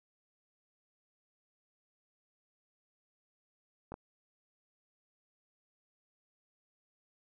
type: clicks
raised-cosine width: 1 ms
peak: -29 / -28 dBFS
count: 2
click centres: 3.92 / 3.941 s
effects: none